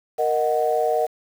sine chord, D# minor, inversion second, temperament equal, 466.2 / 622.3 / 740 Hz, A#4 / D#5 / F#5, 0 / 0 / 0 cents, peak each -22 dBFS, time 0.18-1.07 s, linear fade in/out 20 ms, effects tanh soft clip ceiling -8 dBFS + 7-bit

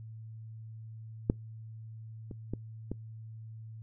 clicks, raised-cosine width 3 ms, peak -12 / -28 / -21 / -21 dBFS, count 4, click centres 1.299 / 2.312 / 2.536 / 2.916 s, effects noise-tail reverb RT60 0.2 s tail -26 dB re dry + added 111 Hz sine -43 dBFS peak until 3.82 s

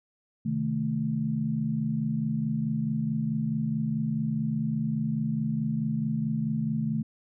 sine chord, A diminished, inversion first, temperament equal, 130.81 / 155.56 / 220 Hz, C3 / Eb3 / A3, 0 / 0 / 0 cents, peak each -33 / -30 / -28 dBFS, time 0.45-7.03 s, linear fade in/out 10 ms, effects none

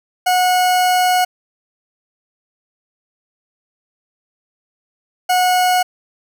40% pulse tone bursts at uneven times, 730 Hz, F#5, 24 cents flat, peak -11 dBFS, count 2, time 0.26-1.25 / 5.29-5.83 s, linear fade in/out 10 ms, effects none

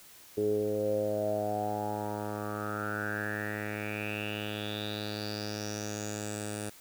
10% pulse tone with low-pass filter sweep, 105 Hz, G#2, 19 cents sharp, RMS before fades -34 dBFS, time 0.37-6.7 s, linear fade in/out 10 ms, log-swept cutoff 400 to 9400 Hz, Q 7.6, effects white hiss -54 dBFS RMS until 6.8 s

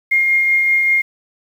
sine tone with tremolo, 2129 Hz, C7, 30 cents sharp, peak -10 dBFS, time 0.11-1.02 s, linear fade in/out 10 ms, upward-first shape triangle, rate 5.2 Hz, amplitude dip 30%, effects 7-bit

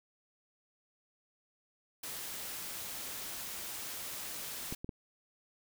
white noise, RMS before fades -42 dBFS, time 2.03-4.75 s, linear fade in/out 5 ms
clicks, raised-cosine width 3 ms, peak -27 dBFS, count 3, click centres 4.725 / 4.845 / 4.892 s
effects none

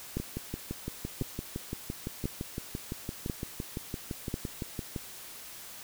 two click trains, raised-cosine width 3 ms, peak -18 / -21 dBFS, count 5 / 29, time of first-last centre 0.17-4.341 / 0.2-4.962 s, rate 0.959 / 5.88 Hz, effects white hiss -46 dBFS RMS until 5.83 s

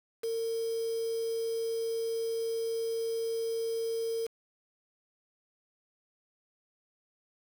sine tone with quantisation, 455.9 Hz, A#4, 39 cents flat, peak -30 dBFS, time 0.23-4.27 s, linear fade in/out 10 ms, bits 7, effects none

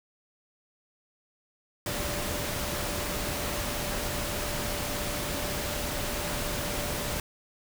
sine tone in noise, 587.3 Hz, D5, in tune, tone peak -39 dBFS, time 1.86-7.2 s, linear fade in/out 2 ms, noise pink, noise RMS -32 dBFS, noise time 1.86-7.2 s, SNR -10 dB, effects none

